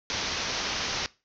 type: low-pass noise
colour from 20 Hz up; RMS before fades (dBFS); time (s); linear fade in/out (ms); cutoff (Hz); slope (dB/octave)
white; -31; 0.1-1.06; 0; 6200; 96
effects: noise-tail reverb RT60 0.3 s tail -21 dB re dry